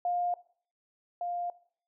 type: tone pair in turn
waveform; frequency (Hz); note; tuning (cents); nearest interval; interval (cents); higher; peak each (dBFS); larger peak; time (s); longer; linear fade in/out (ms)
sine; 707 / 701.7; F5 / F5; +21 / +8; unison; 13; first; -27 / -31; first; 0.05-0.34 / 1.21-1.5; neither; 2
effects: noise-tail reverb RT60 0.5 s tail -18 dB re dry